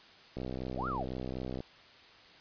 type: click train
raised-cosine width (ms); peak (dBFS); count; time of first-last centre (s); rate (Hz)
2; -25; 80; 0.37-1.604; 64
type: linear two-way sweep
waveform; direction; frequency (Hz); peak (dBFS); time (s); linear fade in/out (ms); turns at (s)
sine; up then down; 392 to 1420 to 392; -34; 0.75-1.07; 50; 0.88
effects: white hiss -56 dBFS RMS until 2.4 s + resampled to 11025 Hz